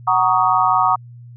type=chord; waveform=sine; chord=D# minor seventh; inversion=first; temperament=just; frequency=746.7 / 933.4 / 1120.1 / 1244.5 Hz; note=F#5 / A#5 / C#6 / D#6; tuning=+16 / +2 / +18 / 0 cents; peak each=-18 dBFS; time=0.07-0.96 s; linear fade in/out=10 ms; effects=added 120 Hz sine -36 dBFS peak until 1.36 s